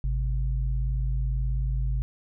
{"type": "tone pair together", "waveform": "sine", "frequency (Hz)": [51.36, 129.8], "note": ["G#1", "C3"], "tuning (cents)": [-19, -13], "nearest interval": "octave + major third", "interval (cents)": 1606, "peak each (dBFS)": [-24, -31], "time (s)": [0.04, 2.02], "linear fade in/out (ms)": 0, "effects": []}